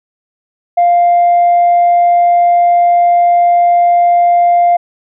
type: tone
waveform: sine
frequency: 698.5 Hz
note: F5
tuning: in tune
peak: -4 dBFS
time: 0.77-4.77 s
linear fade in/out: 10 ms
effects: tanh soft clip ceiling -3 dBFS